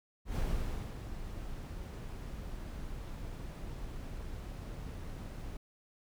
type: noise with ADSR envelope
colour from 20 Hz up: brown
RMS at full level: -33 dBFS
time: 0.25-5.57 s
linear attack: 120 ms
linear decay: 570 ms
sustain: -9 dB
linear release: 4 ms
effects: none